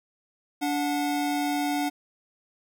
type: tone pair together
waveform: square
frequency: 290 / 731.8 Hz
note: D4 / F#5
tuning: -22 / -19 cents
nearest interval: octave + major third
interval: 1603 cents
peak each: -27 / -30 dBFS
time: 0.61-1.9 s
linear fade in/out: 20 ms
effects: none